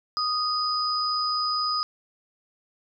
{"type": "tone pair together", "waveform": "sine", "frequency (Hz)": [1244.5, 4981], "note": ["D#6", "D#8"], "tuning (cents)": [0, 1], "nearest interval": "2 octaves", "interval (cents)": 2401, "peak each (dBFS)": -26, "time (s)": [0.17, 1.83], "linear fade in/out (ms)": 0, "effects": []}